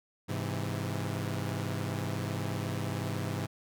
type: chord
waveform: sawtooth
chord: Ab augmented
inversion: none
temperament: equal with one note detuned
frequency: 102.75 / 130.81 / 164.81 Hz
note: Ab2 / C3 / E3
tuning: -18 / 0 / 0 cents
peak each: -31 / -33 / -34 dBFS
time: 0.28-3.47 s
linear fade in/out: 20 ms
effects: none